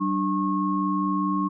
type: tone cluster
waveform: sine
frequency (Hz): 191.2 / 296 / 1088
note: G3 / D4 / C#6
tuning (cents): -43 / +14 / -33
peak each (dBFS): -26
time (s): 0-1.49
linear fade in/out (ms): 20
effects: none